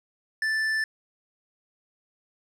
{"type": "tone with tanh clipping", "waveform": "triangle", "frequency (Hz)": 1760, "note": "A6", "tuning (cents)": 0, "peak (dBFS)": -25, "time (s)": [0.42, 0.84], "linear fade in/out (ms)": 2, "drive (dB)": 13, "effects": []}